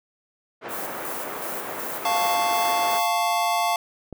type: band-pass noise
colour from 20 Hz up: pink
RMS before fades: -34 dBFS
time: 0.61-3.01 s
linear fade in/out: 50 ms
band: 410 to 1600 Hz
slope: 12 dB/octave
type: noise with tremolo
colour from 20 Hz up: violet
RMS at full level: -33 dBFS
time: 0.68-3.09 s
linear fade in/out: 50 ms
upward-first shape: square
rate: 2.7 Hz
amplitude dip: 45%
type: chord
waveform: square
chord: F augmented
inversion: none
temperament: equal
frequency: 698.5 / 880 / 1108.7 Hz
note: F5 / A5 / C#6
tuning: 0 / 0 / 0 cents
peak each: -24 / -26 / -28 dBFS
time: 2.05-3.76 s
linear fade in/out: 2 ms
type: click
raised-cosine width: 2 ms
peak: -23 dBFS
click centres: 4.127 s
effects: none